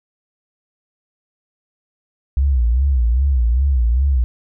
sine tone with vibrato, 63.4 Hz, B1, 46 cents sharp, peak -12 dBFS, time 2.37-4.24 s, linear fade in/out 0 ms, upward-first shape sine, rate 2.5 Hz, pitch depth 180 cents each way, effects none

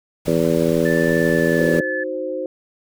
pink noise, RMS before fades -34 dBFS, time 0.25-1.8 s, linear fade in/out 10 ms
harmonic tone, 82.41 Hz, E2, in tune, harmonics 2 / 3 / 4 / 5 / 6 / 7, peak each -22 / -22 / -22 / -22 / -22 / -22 dBFS, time 0.27-1.81 s, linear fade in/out 5 ms
sine tone with pitch glide, 1760 to 1730.8 Hz, A6 to A6, 0 to -29 cents, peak -23 dBFS, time 0.85-2.04 s, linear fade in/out 10 ms, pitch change -29 cents, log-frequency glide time 1.2-1.75 s
sine chord, C diminished, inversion first, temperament equal, 311.1 / 370 / 523.3 Hz, Eb4 / Gb4 / C5, 0 / 0 / 0 cents, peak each -30 / -29 / -24 dBFS, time 1.59-2.46 s, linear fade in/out 2 ms
effects none

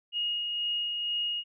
sine tone with tremolo, 2869 Hz, F7, 46 cents sharp, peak -27 dBFS, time 0.12-1.44 s, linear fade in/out 50 ms, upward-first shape sine, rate 2.1 Hz, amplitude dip 30%, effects none

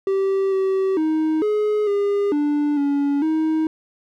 triangle tone with pitch steps, 388.2 / 383.3 / 313.9 / 422 / 404.6 / 293.7 / 283.6 / 315.8 Hz, G4 / G4 / D#4 / G#4 / G#4 / D4 / C#4 / D#4, -17 / -39 / +15 / +28 / -45 / 0 / +40 / +26 cents, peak -15 dBFS, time 0.07-3.67 s, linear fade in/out 2 ms, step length 450 ms, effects none

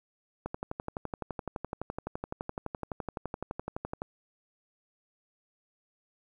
click train, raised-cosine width 1 ms, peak -20 dBFS, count 43, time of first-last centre 0.46-4.019 s, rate 11.8 Hz, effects 10-bit

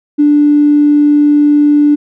triangle tone with tanh clipping, 293.7 Hz, D4, in tune, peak -4 dBFS, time 0.18-1.96 s, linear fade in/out 20 ms, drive 2 dB, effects none

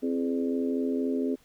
harmonic tone with a mistuned harmonic, 84.1 Hz, E2, 35 cents sharp, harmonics 3 / 4 / 5 / 6 / 7, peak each -27 / -35 / -31 / -43 / -41 dBFS, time 0.02-1.36 s, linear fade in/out 20 ms, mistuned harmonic 3, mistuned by +72 cents, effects pink hiss -62 dBFS RMS until 1.44 s

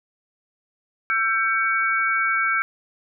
sine tone cluster, 1339 / 1572 / 2250 Hz, E6 / G6 / C#7, +27 / +4 / +25 cents, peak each -23 dBFS, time 1.1-2.62 s, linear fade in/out 0 ms, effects none

